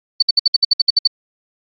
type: tone bursts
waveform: sine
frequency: 4512 Hz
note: C#8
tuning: 30 cents sharp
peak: -8 dBFS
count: 11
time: 0.2-1.074 s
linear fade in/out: 5 ms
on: 24 ms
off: 61 ms
effects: Opus 48 kbps